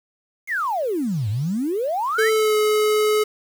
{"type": "exponential two-way sweep", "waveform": "sine", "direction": "down then up", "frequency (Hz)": [2233, 98, 2233], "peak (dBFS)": -20, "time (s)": [0.47, 2.32], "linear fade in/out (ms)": 50, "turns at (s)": 1.29}
{"type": "tone with pitch glide", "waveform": "square", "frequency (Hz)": [440, 426], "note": ["A4", "G#4"], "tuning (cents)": [0, 44], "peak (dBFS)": -17, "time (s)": [2.18, 3.24], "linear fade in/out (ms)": 10, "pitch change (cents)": -56, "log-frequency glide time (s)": [2.28, 2.56]}
{"effects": ["7-bit"]}